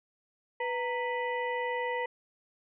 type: harmonic tone with a mistuned harmonic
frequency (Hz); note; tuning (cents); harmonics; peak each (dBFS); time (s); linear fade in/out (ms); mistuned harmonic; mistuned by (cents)
493.9; B4; 0; 1 / 2 / 4 / 5 / 6; -33 / -34 / -36 / -48 / -49; 0.6-2.06; 5; 2; -110
effects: none